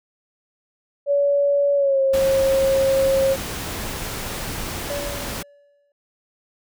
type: tone with pitch glide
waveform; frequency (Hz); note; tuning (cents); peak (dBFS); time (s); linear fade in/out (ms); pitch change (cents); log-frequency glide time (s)
sine; 568 to 538.6; C#5 to C#5; +42 to -50; -15; 1.06-3.37; 50; -92; 1.75-2
type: noise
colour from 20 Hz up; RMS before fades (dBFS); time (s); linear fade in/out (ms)
pink; -29; 2.13-5.43; 10
type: tone with exponential decay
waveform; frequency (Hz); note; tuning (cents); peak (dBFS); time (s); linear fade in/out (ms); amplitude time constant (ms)
triangle; 573; D5; -43; -22; 4.9-5.92; 2; 220
effects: none